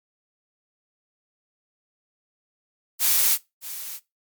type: noise with echo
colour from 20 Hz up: blue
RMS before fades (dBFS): -19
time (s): 2.99-3.38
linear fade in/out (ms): 50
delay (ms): 620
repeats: 1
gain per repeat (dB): -15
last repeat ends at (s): 4
effects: noise-tail reverb RT60 0.2 s tail -19 dB re dry + MP3 96 kbps